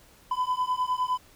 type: beating tone pair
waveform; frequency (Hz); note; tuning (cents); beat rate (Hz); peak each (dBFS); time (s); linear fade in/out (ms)
triangle; 1001 / 1010.8; B5 / B5; +23 / +40; 9.8; -26; 0.31-1.18; 5
effects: pink hiss -56 dBFS RMS until 1.35 s